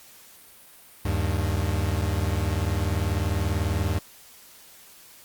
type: tone pair together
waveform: 40% pulse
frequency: 77.94 / 98.2 Hz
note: D#2 / G2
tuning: +4 / +4 cents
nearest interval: major third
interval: 400 cents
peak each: -25 / -25 dBFS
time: 1.05-3.99 s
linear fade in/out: 5 ms
effects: white hiss -50 dBFS RMS until 5.24 s + Opus 48 kbps